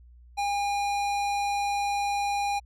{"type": "tone with hard clipping", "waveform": "sine", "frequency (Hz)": 810, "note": "G#5", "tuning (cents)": -43, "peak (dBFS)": -27, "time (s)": [0.37, 2.6], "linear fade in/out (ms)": 20, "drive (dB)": 16, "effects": ["added 60 Hz sine -49 dBFS peak until 2.65 s"]}